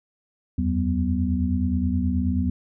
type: tone cluster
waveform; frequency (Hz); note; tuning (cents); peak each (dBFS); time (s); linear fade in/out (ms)
sine; 80.4 / 89.8 / 190 / 248; E2 / F2 / F#3 / B3; -43 / +49 / +46 / +7; -24 / -30 / -26 / -25; 0.58-2.5; 5
effects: none